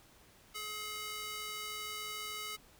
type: tone with high-pass filter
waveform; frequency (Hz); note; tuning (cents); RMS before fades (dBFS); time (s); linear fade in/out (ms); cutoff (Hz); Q
square; 425.1; G#4; +40; -42; 0.54-2.57; 20; 1700; 0.73
effects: pink hiss -62 dBFS RMS until 2.79 s